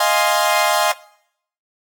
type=chord; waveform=sawtooth; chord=F minor seventh; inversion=third; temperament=equal; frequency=622.3 / 698.5 / 830.6 / 1046.5 Hz; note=Eb5 / F5 / Ab5 / C6; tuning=0 / 0 / 0 / 0 cents; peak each=-16 dBFS; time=0-0.92 s; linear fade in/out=5 ms; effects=noise-tail reverb RT60 0.7 s tail -20 dB re dry + AAC 64 kbps